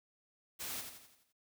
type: noise with echo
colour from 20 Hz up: white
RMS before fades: -42 dBFS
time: 0.59-0.82 s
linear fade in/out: 20 ms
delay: 85 ms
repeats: 6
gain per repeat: -6 dB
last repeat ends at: 1.33 s
effects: none